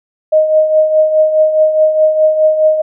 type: tone with tremolo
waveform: sine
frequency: 622.3 Hz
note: D#5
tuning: in tune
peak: -4 dBFS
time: 0.32-2.82 s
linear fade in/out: 10 ms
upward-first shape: triangle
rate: 4.8 Hz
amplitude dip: 65%
effects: none